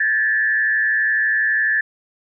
sine tone with frequency modulation, 1737 Hz, A6, 23 cents flat, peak -15 dBFS, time 0-1.81 s, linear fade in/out 5 ms, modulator 112 Hz, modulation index 0.75, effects none

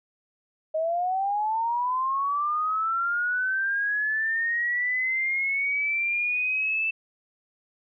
sine linear sweep, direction up, 622.3 to 2652 Hz, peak -23 dBFS, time 0.74-6.91 s, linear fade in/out 10 ms, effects none

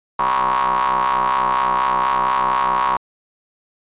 35% pulse ring-modulated tone, 64.5 Hz, C2, 24 cents flat, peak -11 dBFS, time 0.19-2.97 s, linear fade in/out 5 ms, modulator 1030 Hz, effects resampled to 8000 Hz

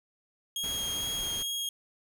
sawtooth tone with vibrato, 3262 Hz, G#7, 32 cents flat, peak -28 dBFS, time 0.56-1.69 s, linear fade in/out 2 ms, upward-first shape sine, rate 2.3 Hz, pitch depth 10 cents each way
pink noise, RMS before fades -42 dBFS, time 0.63-1.43 s, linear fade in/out 10 ms
effects none

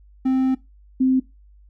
triangle / sine tone pair in turn, 261.6 / 260.3 Hz, C4 / C4, 0 / -9 cents, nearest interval unison, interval 9 cents, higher first, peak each -14 dBFS, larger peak neither, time 0.25-0.55 / 1-1.2 s, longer first, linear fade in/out 10 ms, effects noise-tail reverb RT60 0.2 s tail -19 dB re dry + added 50 Hz sine -47 dBFS peak until 1.69 s

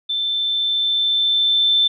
sine tone with level ramp, 3543 Hz, A7, 11 cents sharp, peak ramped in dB -19 to -12 dBFS, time 0.09-1.88 s, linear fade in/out 10 ms, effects none

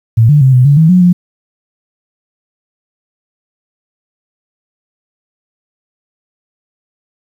sine tone with pitch steps, 113.4 / 147.9 / 131.9 / 126 / 142.8 / 160.3 / 181.9 / 177.5 Hz, A#2 / D3 / C3 / B2 / D3 / E3 / F#3 / F3, -47 / +13 / +14 / +35 / -48 / -48 / -29 / +28 cents, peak -3 dBFS, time 0.17-1.13 s, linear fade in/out 10 ms, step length 120 ms, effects 7-bit

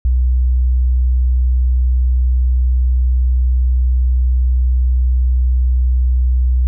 sine tone, 62.5 Hz, B1, 21 cents sharp, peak -10 dBFS, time 0.05-6.67 s, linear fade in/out 0 ms, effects none

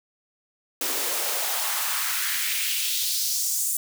white noise with high-pass filter sweep, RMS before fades -26 dBFS, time 0.81-3.77 s, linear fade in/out 2 ms, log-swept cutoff 320 to 8400 Hz, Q 2, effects none

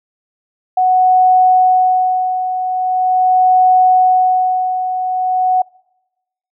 sine tone with tremolo, 740 Hz, F#5, in tune, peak -6 dBFS, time 0.77-5.62 s, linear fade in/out 5 ms, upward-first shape sine, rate 0.42 Hz, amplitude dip 65%, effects noise-tail reverb RT60 1.0 s tail -26 dB re dry

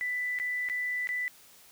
sine tone with dropouts, 1986 Hz, B6, 9 cents sharp, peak -29 dBFS, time 0.01-1.28 s, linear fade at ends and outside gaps 0 ms, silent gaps 0.388-0.399 / 0.688-0.698 / 1.072-1.09 s, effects white hiss -56 dBFS RMS until 1.71 s

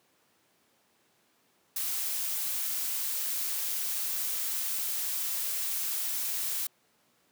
blue noise, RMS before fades -32 dBFS, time 1.76-6.67 s, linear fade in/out 5 ms, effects pink hiss -68 dBFS RMS until 7.31 s + high-pass 200 Hz 12 dB/octave

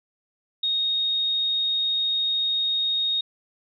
sine tone, 3727 Hz, A#7, 1 cent flat, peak -21 dBFS, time 0.63-3.21 s, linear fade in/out 5 ms, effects none

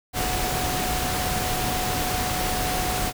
sine tone in noise, 734 Hz, F#5, 14 cents flat, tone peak -29 dBFS, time 0.13-3.13 s, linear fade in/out 50 ms, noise pink, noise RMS -26 dBFS, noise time 0.13-3.13 s, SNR -6 dB, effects none

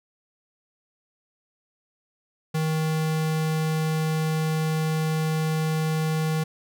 square tone, 157.6 Hz, D#3, 23 cents sharp, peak -23 dBFS, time 2.54-6.44 s, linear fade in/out 10 ms, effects none

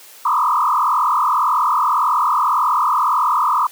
sine tone with frequency modulation, 1108.7 Hz, C#6, in tune, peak -13 dBFS, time 0.25-3.67 s, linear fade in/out 5 ms, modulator 41.8 Hz, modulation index 3.8, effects white hiss -42 dBFS RMS until 3.71 s + high-pass 400 Hz 12 dB/octave

